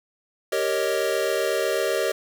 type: chord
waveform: square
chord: Eb dominant seventh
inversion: first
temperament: equal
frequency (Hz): 392 / 466.2 / 554.4 / 622.3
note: G4 / Bb4 / Db5 / Eb5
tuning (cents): 0 / 0 / 0 / 0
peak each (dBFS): -28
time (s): 0.52-2.12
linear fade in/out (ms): 5
effects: none